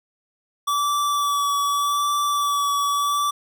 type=tone with vibrato; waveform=square; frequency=1152 Hz; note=D6; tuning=34 cents flat; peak=-20 dBFS; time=0.67-3.31 s; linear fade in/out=10 ms; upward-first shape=sine; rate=0.83 Hz; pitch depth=18 cents each way; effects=none